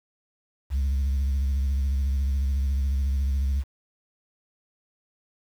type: tone with vibrato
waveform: sine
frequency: 68 Hz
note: C#2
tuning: 33 cents flat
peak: -19 dBFS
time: 0.7-3.64 s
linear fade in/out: 50 ms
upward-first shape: sine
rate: 14 Hz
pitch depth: 70 cents each way
effects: tanh soft clip ceiling -20 dBFS + 8-bit